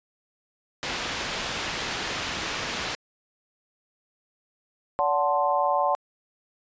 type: low-pass noise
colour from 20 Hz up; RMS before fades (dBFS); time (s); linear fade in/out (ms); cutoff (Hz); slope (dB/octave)
white; -31; 0.83-2.95; 0; 3700; 12
type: chord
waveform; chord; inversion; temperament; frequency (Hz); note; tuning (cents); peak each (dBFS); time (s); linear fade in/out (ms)
sine; D dominant seventh; none; equal with one note detuned; 574.9 / 740 / 880 / 1046.5; D5 / F#5 / A5 / C6; -37 / 0 / 0 / 0; -26 / -26 / -26 / -26; 4.99-5.95; 0
effects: resampled to 16000 Hz